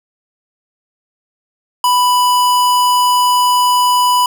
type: tone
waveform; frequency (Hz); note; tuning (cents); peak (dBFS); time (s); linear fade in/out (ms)
square; 990; B5; +4; -10; 1.84-4.26; 2
effects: none